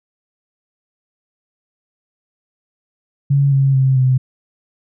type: tone with pitch steps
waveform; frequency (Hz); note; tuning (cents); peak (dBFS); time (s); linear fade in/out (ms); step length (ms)
sine; 140 / 136.33 / 132.75 / 129.27; C#3 / C#3 / C3 / C3; +18 / -28 / +25 / -21; -10; 3.3-4.18; 10; 220
effects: none